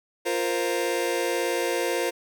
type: chord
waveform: sawtooth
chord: F suspended fourth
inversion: none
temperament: just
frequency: 349.2 / 465.6 / 523.8 Hz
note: F4 / Bb4 / C5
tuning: 0 / -2 / +2 cents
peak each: -24 dBFS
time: 0.25-2.11 s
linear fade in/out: 20 ms
effects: none